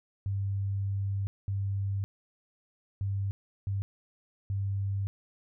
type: tone bursts at uneven times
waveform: sine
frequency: 98.7 Hz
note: G2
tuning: 12 cents sharp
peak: -28 dBFS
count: 5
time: 0.26-1.27 / 1.48-2.04 / 3.01-3.31 / 3.67-3.82 / 4.5-5.07 s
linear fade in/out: 0 ms
effects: none